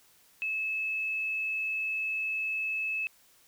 sine tone, 2600 Hz, E7, 24 cents flat, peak -29 dBFS, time 0.42-3.07 s, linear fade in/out 0 ms, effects white hiss -62 dBFS RMS until 3.47 s

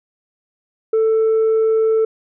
sine tone, 442.9 Hz, A4, 11 cents sharp, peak -10 dBFS, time 0.93-2.05 s, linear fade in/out 5 ms, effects tanh soft clip ceiling -11 dBFS

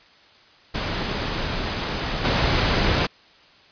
pink noise with level steps, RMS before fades -26 / -20 dBFS, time 0.74-3.07 s, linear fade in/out 10 ms, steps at 2.24 s, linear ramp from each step 10 ms, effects white hiss -52 dBFS RMS until 3.71 s + resampled to 11025 Hz

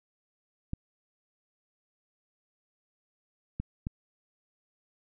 clicks, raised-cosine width 5 ms, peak -20 dBFS, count 3, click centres 0.734 / 3.6 / 3.869 s, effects none

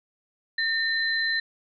sine tone pair together, 1815 / 4059 Hz, A#6 / B7, -47 / +47 cents, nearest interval octave + major second, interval 1394 cents, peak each -24 / -28 dBFS, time 0.58-1.4 s, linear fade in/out 5 ms, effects none

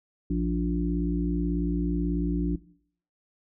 harmonic tone, 58.27 Hz, A#1, in tune, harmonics 1 / 3 / 5 / 6, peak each -29 / -28 / -28 / -36 dBFS, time 0.3-2.56 s, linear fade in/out 5 ms, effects noise-tail reverb RT60 0.6 s tail -19 dB re dry

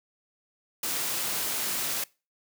white high-pass noise, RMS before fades -30 dBFS, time 0.83-2.04 s, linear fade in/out 5 ms, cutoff 120 Hz, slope 12 dB/octave, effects noise-tail reverb RT60 0.3 s tail -23 dB re dry

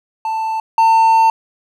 triangle tone pair in turn, 886 / 899.9 Hz, A5 / A5, +12 / +39 cents, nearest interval unison, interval 27 cents, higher second, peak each -15 / -6 dBFS, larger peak second, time 0.25-0.6 / 0.78-1.3 s, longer second, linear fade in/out 2 ms, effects none

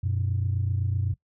sine tone pair together, 93.7 / 121.6 Hz, F#2 / B2, +22 / -26 cents, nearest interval perfect fourth, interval 452 cents, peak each -24 / -28 dBFS, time 0.03-1.14 s, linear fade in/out 10 ms, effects noise-tail reverb RT60 0.1 s tail -19 dB re dry + tanh soft clip ceiling -17 dBFS

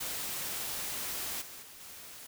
white noise with level steps, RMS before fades -37 / -47 / -51 / -48 dBFS, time 0-2.27 s, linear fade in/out 10 ms, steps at 1.41 / 1.62 / 1.8 s, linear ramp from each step 10 ms, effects none

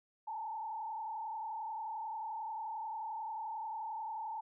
sine tone with frequency modulation, 880 Hz, A5, in tune, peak -38 dBFS, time 0.27-4.41 s, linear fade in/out 10 ms, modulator 31.3 Hz, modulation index 1.3, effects none

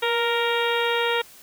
harmonic tone with a mistuned harmonic, 466.2 Hz, A#4, in tune, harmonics 1 / 2 / 3 / 4 / 5 / 6 / 7 / 8, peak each -24 / -27 / -29 / -30 / -31 / -32 / -32 / -33 dBFS, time 0.02-1.22 s, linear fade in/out 10 ms, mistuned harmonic 1, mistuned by +26 cents, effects white hiss -48 dBFS RMS until 1.42 s

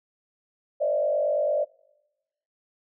sine tone with frequency modulation, 592 Hz, D5, 14 cents sharp, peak -21 dBFS, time 0.8-1.65 s, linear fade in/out 20 ms, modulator 48.9 Hz, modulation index 1.1, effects noise-tail reverb RT60 1.0 s tail -25 dB re dry

